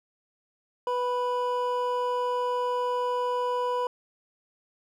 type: tone pair together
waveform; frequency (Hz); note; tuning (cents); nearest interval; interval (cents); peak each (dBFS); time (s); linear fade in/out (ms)
triangle; 494 / 987; B4 / B5; 0 / -1; octave; 1199; -26; 0.87-3.87; 2
effects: none